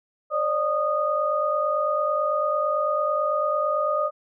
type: tone cluster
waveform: sine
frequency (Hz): 553 / 602 / 1234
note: C#5 / D5 / D#6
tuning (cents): -4 / +43 / -15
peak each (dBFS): -29 / -24 / -24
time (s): 0.3-4.11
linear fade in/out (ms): 50
effects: none